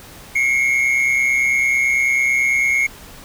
triangle tone pair together, 2165 / 2294 Hz, C#7 / D7, -41 / -41 cents, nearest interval minor second, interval 100 cents, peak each -13 / -21 dBFS, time 0.35-2.87 s, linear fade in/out 10 ms, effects pink hiss -40 dBFS RMS until 3.24 s

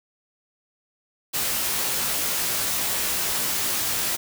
white noise with comb filter, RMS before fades -25 dBFS, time 1.33-4.17 s, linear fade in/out 20 ms, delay 17 ms, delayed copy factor +0.55, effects none

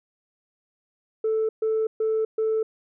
sine tone bursts, 440 Hz, A4, in tune, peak -19 dBFS, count 4, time 1.24-2.63 s, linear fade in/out 5 ms, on 250 ms, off 130 ms, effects tanh soft clip ceiling -18 dBFS

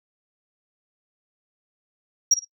sine tone with echo, 5660 Hz, F8, 22 cents sharp, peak -11 dBFS, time 2.31-2.34 s, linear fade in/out 5 ms, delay 54 ms, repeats 2, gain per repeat -13 dB, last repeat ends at 2.448 s, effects noise-tail reverb RT60 0.1 s tail -20 dB re dry + tanh soft clip ceiling -10 dBFS

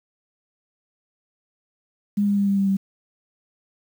sine tone with pitch steps, 204.2 / 202.2 / 200.2 / 198.27 / 196.33 / 194.42 Hz, G#3 / G#3 / G3 / G3 / G3 / G3, -29 / -46 / +37 / +20 / +3 / -14 cents, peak -17 dBFS, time 2.17-2.77 s, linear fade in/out 10 ms, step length 100 ms, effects 8-bit

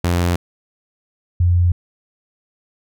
sawtooth / sine tone pair in turn, 87.31 / 87.97 Hz, F2 / F2, 0 / +13 cents, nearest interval unison, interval 13 cents, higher second, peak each -11 dBFS, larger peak neither, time 0.04-0.36 / 1.4-1.72 s, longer neither, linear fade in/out 5 ms, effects none

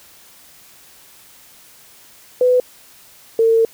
sine tone pair in turn, 500 / 453 Hz, B4 / A#4, +21 / -50 cents, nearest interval major second, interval 171 cents, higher first, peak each -10 dBFS, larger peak neither, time 2.41-2.6 / 3.39-3.65 s, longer second, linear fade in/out 2 ms, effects white hiss -46 dBFS RMS until 3.73 s

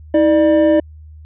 triangle tone pair together, 319.9 / 596 Hz, D#4 / D5, +48 / +25 cents, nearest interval major seventh, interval 1077 cents, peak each -10 dBFS, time 0.14-0.8 s, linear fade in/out 5 ms, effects added 77 Hz sine -35 dBFS peak until 1.25 s + resampled to 8000 Hz

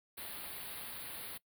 white band-stop noise, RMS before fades -45 dBFS, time 0.17-1.38 s, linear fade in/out 10 ms, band 4600 to 9200 Hz, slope 96 dB/octave, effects noise-tail reverb RT60 0.1 s tail -21 dB re dry

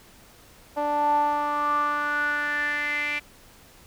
sawtooth tone with band-pass filter sweep, 293.7 Hz, D4, in tune, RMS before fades -25 dBFS, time 0.76-3.2 s, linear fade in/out 20 ms, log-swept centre 740 to 2300 Hz, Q 7.6, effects pink hiss -52 dBFS RMS until 3.86 s

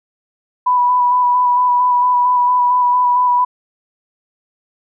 sine tone with vibrato, 987 Hz, B5, 1 cent flat, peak -10 dBFS, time 0.66-3.45 s, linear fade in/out 10 ms, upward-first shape square, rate 4.4 Hz, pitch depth 15 cents each way, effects none

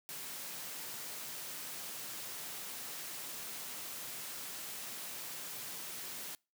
white high-pass noise, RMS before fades -44 dBFS, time 0.09-6.35 s, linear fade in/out 0 ms, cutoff 110 Hz, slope 96 dB/octave, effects noise-tail reverb RT60 0.3 s tail -26 dB re dry

